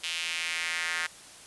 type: tone with high-pass filter sweep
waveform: square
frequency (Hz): 83.5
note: E2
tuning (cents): +23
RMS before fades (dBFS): -32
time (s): 0.03-1.07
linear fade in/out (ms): 10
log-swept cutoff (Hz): 2900 to 1700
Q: 2.6
effects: white hiss -49 dBFS RMS until 1.46 s + resampled to 24000 Hz